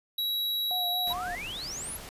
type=tone; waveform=square; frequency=3881 Hz; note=B7; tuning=31 cents flat; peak=-28 dBFS; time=0.18-1.13 s; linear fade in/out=5 ms
type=tone with vibrato; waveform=sine; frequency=719 Hz; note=F#5; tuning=50 cents flat; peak=-33 dBFS; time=0.71-1.35 s; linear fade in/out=0 ms; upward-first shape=sine; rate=4.4 Hz; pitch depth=29 cents each way
type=noise; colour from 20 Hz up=pink; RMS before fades=-43 dBFS; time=1.07-2.09 s; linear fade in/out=0 ms
type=exponential sweep; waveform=sine; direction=up; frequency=930 to 11710 Hz; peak=-35 dBFS; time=1.1-1.97 s; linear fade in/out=5 ms
effects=resampled to 32000 Hz